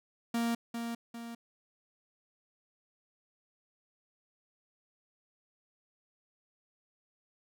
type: tone with echo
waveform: 45% pulse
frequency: 233.1 Hz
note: A#3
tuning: in tune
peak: -29 dBFS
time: 0.34-0.55 s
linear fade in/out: 5 ms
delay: 400 ms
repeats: 2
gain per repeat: -6 dB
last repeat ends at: 1.35 s
effects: none